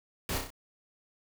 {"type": "noise with echo", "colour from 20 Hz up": "pink", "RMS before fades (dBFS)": -33, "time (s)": [0.29, 0.38], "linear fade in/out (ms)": 2, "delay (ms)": 31, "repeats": 4, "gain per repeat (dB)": -4, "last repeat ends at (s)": 0.504, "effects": []}